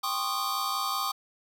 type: tone cluster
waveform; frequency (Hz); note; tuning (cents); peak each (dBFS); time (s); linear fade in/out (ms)
square; 789 / 1052 / 1117 / 1228 / 4558; G5 / C6 / C#6 / D#6 / C#8; +11 / +9 / +13 / -23 / +47; -38 / -36 / -36 / -32 / -37; 0.03-1.12; 10
effects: 10-bit